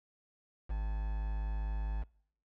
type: tone with quantisation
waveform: triangle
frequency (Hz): 52.3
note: G#1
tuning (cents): +13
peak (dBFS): -30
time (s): 0.69-2.04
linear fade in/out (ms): 20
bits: 8
effects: noise-tail reverb RT60 0.6 s tail -24 dB re dry + low-pass 2000 Hz 12 dB/octave